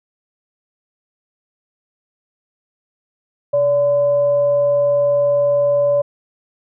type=tone with frequency modulation; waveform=sine; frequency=575 Hz; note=D5; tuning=37 cents flat; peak=-12 dBFS; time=3.53-6.02 s; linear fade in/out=10 ms; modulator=446 Hz; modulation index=0.2; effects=none